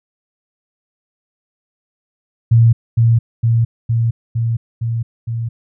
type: tone with echo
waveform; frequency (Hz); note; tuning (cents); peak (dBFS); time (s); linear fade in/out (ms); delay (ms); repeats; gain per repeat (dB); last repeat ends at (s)
sine; 115.5; A#2; -16; -6; 2.51-2.73; 10; 460; 6; -2; 5.49
effects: none